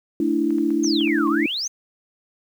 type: chord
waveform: sine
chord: A suspended fourth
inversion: none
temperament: just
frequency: 220 / 293.3 / 330 Hz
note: A3 / D4 / E4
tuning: 0 / -2 / +2 cents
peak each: -26 / -21 / -21 dBFS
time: 0.2-1.46 s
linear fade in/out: 2 ms
type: clicks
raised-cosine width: 0.5 ms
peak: -28 dBFS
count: 8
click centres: 0.506 / 0.584 / 0.705 / 0.845 / 1.009 / 1.076 / 1.185 / 1.274 s
type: exponential two-way sweep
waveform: sine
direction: down then up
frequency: 6645 to 1046.5 to 6645 Hz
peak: -23 dBFS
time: 0.83-1.68 s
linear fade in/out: 10 ms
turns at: 1.28 s
effects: 8-bit